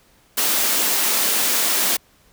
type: high-pass noise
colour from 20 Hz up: white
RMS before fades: -19 dBFS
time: 0.37-1.97 s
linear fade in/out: 10 ms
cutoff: 190 Hz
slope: 48 dB/octave
effects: pink hiss -56 dBFS RMS until 2.32 s